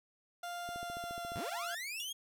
30% pulse tone with pitch glide, 698.5 to 690.1 Hz, F5 to F5, 0 to -21 cents, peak -37 dBFS, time 0.43-1.75 s, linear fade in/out 5 ms, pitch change -21 cents, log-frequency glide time 0.69-1.25 s
click train, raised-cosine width 2 ms, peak -35 dBFS, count 10, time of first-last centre 0.69-1.319 s, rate 14.3 Hz
sawtooth linear sweep, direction up, 33.53 to 3322 Hz, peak -36 dBFS, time 1.35-2.13 s, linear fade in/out 10 ms
sawtooth tone with exponential decay, 3411 Hz, G#7, 46 cents sharp, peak -35 dBFS, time 2-2.09 s, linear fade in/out 1 ms, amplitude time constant 18 ms
effects none

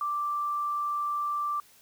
sine tone, 1174.7 Hz, D6, in tune, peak -27 dBFS, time 0.01-1.6 s, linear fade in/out 2 ms, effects white hiss -58 dBFS RMS until 1.81 s

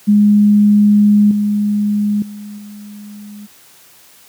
sine tone with level steps, 207.2 Hz, G#3, 4 cents flat, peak -6 / -12 / -27 / -30 dBFS, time 0.07-3.47 s, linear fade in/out 20 ms, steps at 1.31 / 2.22 / 2.58 s, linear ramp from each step 2 ms, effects white hiss -45 dBFS RMS until 4.28 s + high-pass 80 Hz 12 dB/octave

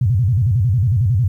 sine tone with vibrato, 109 Hz, A2, 16 cents flat, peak -12 dBFS, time 0.01-1.28 s, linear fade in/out 5 ms, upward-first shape square, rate 11 Hz, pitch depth 250 cents each way, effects 9-bit

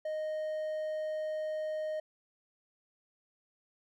triangle tone, 620 Hz, D#5, 6 cents flat, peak -31 dBFS, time 0.05-2 s, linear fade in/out 5 ms, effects none

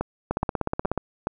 two click trains, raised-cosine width 1 ms, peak -10 / -11 dBFS, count 12 / 4, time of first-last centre 0.31-0.977 / 0.01-1.271 s, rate 16.5 / 2.38 Hz, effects none

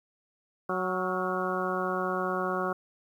harmonic tone with a mistuned harmonic, 185 Hz, F#3, in tune, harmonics 1 / 2 / 3 / 4 / 5 / 6 / 7 / 8, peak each -36 / -33 / -35 / -36 / -43 / -34 / -36 / -37 dBFS, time 0.69-2.73 s, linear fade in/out 5 ms, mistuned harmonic 8, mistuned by -66 cents, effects 10-bit

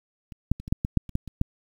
clicks, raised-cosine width 5 ms, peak -28 / -8 / -25 / -23 / -8 / -13 / -6 / -27 / -12 / -25 / -9 dBFS, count 11, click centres 0.322 / 0.516 / 0.6 / 0.679 / 0.725 / 0.849 / 0.973 / 1.093 / 1.154 / 1.277 / 1.414 s, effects 8-bit

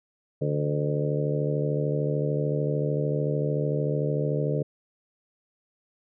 harmonic tone with a mistuned harmonic, 73.42 Hz, D2, in tune, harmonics 2 / 3 / 4 / 5 / 6 / 7 / 8, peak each -26 / -39 / -34 / -37 / -30 / -32 / -35 dBFS, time 0.41-4.63 s, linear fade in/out 10 ms, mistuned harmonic 8, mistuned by +50 cents, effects none

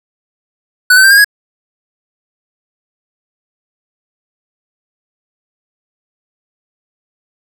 square tone with pitch steps, 1488 / 1529.8 / 1572.8 / 1617.1 / 1662.5 Hz, F#6 / G6 / G6 / G#6 / G#6, +9 / -43 / +5 / -47 / +1 cents, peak -4 dBFS, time 0.9-1.245 s, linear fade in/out 5 ms, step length 69 ms, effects none

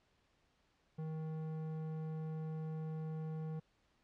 square tone with low-pass filter, 157.8 Hz, D#3, 25 cents sharp, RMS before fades -42 dBFS, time 0.98-3.6 s, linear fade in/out 10 ms, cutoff 800 Hz, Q 0.51, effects pink hiss -75 dBFS RMS until 4.03 s + low-pass 5000 Hz 12 dB/octave

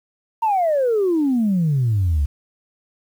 sine exponential sweep, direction down, 932.3 to 67.6 Hz, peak -14 dBFS, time 0.42-2.26 s, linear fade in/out 10 ms, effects tanh soft clip ceiling -12 dBFS + 8-bit

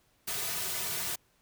white noise with comb filter, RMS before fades -34 dBFS, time 0.27-1.16 s, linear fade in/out 10 ms, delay 3.7 ms, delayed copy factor -0.8, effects pink hiss -69 dBFS RMS until 1.41 s

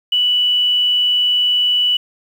sine tone with quantisation, 2960 Hz, F#7, in tune, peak -12 dBFS, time 0.12-1.97 s, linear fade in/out 5 ms, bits 7, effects none

